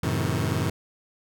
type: chord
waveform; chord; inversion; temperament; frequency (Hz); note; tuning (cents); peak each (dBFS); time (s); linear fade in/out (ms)
sawtooth; F# diminished seventh; none; just; 92.5 / 111 / 133.2 / 159.84; F#2 / A2 / C3 / Eb3; 0 / +16 / +31 / +47; -25; 0.03-0.7; 5
effects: none